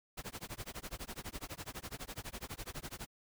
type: noise with tremolo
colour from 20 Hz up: pink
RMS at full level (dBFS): -42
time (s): 0.17-3.07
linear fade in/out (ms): 10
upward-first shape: sine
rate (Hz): 12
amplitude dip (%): 100
effects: none